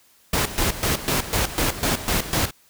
pink noise with tremolo, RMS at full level -21 dBFS, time 0.33-2.51 s, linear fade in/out 5 ms, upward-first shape square, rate 4 Hz, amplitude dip 75%, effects white hiss -57 dBFS RMS until 2.69 s

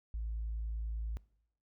sine tone, 55.1 Hz, A1, 3 cents sharp, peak -34 dBFS, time 0.14-1.17 s, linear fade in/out 0 ms, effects noise-tail reverb RT60 0.7 s tail -23 dB re dry + tanh soft clip ceiling -31 dBFS

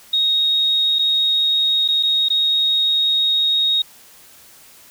sine tone with dropouts, 3749 Hz, A#7, 9 cents sharp, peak -14 dBFS, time 0.13-3.82 s, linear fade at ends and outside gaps 5 ms, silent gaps 0.987-0.991 / 1.879-1.885 / 2.028-2.032 / 2.286-2.301 s, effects white hiss -46 dBFS RMS until 4.9 s

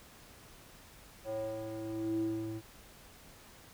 square tone with band-pass filter sweep, 110 Hz, A2, in tune, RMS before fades -37 dBFS, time 1.24-2.62 s, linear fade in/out 50 ms, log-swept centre 600 to 250 Hz, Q 5.9, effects pink hiss -56 dBFS RMS until 3.73 s

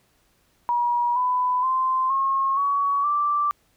sine tone with pitch steps, 960 / 999 / 1039.7 / 1081.9 / 1125.9 / 1171.7 Hz, B5 / B5 / C6 / C#6 / C#6 / D6, -49 / +20 / -11 / -42 / +27 / -4 cents, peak -19 dBFS, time 0.69-3.51 s, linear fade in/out 0 ms, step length 470 ms, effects pink hiss -64 dBFS RMS until 3.76 s

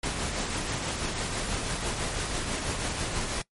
pink noise with tremolo, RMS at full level -29 dBFS, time 0.03-3.42 s, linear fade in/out 5 ms, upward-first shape triangle, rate 6.1 Hz, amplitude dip 40%, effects noise-tail reverb RT60 0.1 s tail -21 dB re dry + MP3 48 kbps

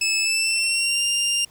20% pulse tone with pitch glide, 2608 to 2795 Hz, E7 to F7, -19 to +1 cents, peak -14 dBFS, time 0.01-1.45 s, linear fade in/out 5 ms, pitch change +120 cents, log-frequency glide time 0.19-1.03 s, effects pink hiss -54 dBFS RMS until 1.5 s

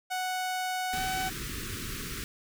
sawtooth tone with pitch glide, 740 to 753.4 Hz, F#5 to F#5, 0 to +31 cents, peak -26 dBFS, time 0.1-1.3 s, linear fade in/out 20 ms, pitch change +31 cents, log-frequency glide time 0.91-0.99 s
pink band-stop noise, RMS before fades -37 dBFS, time 0.93-2.24 s, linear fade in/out 0 ms, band 440 to 1200 Hz, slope 48 dB/octave
effects none

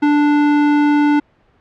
square tone, 293.7 Hz, D4, in tune, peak -11 dBFS, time 0.02-1.2 s, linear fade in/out 10 ms, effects pink hiss -55 dBFS RMS until 1.6 s + low-pass 2000 Hz 12 dB/octave

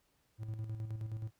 triangle tone with tremolo, 109.7 Hz, A2, 5 cents flat, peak -34 dBFS, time 0.38-1.31 s, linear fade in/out 50 ms, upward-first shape square, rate 9.5 Hz, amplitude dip 50%, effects pink hiss -75 dBFS RMS until 1.39 s

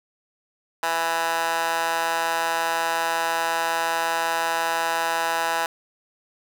15% pulse tone with high-pass filter, 165.5 Hz, E3, 7 cents sharp, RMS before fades -24 dBFS, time 0.83-5.66 s, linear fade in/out 2 ms, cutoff 980 Hz, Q 5, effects none

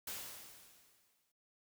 white noise with exponential decay, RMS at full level -42 dBFS, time 0.07-1.32 s, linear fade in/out 5 ms, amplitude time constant 270 ms, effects noise-tail reverb RT60 0.4 s tail -25 dB re dry

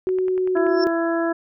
sine tone with pitch glide, 371.9 to 368.3 Hz, F#4 to F#4, +9 to -8 cents, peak -18 dBFS, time 0.07-0.87 s, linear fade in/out 0 ms, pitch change -17 cents, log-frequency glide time 0.21-0.75 s
click train, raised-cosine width 0.5 ms, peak -24 dBFS, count 7, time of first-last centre 0.09-0.667 s, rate 10.4 Hz
harmonic tone, 334 Hz, E4, 23 cents sharp, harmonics 1 / 2 / 3 / 4 / 5, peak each -21 / -24 / -32 / -31 / -30 dBFS, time 0.55-1.33 s, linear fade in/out 10 ms
sine tone with exponential growth, 5360 Hz, E8, 28 cents sharp, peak -24 dBFS, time 0.68-0.84 s, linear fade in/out 1 ms, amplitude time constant 34 ms
effects none

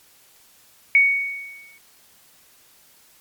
sine tone with exponential decay, 2231 Hz, C#7, 11 cents sharp, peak -9 dBFS, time 0.95-1.78 s, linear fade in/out 1 ms, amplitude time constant 180 ms, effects white hiss -54 dBFS RMS until 3.2 s + MP3 96 kbps

